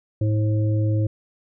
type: harmonic tone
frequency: 107.2 Hz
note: A2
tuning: 45 cents flat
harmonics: 1 / 3 / 5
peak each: -18 / -28 / -32 dBFS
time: 0.21-1.07 s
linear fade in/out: 5 ms
effects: none